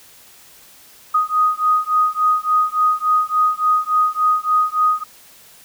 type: beating tone pair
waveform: sine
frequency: 1244.5 / 1248 Hz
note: D#6 / D#6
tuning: 0 / +5 cents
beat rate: 3.5 Hz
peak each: -17 dBFS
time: 1.14-5.04 s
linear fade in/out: 10 ms
effects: white hiss -46 dBFS RMS until 5.64 s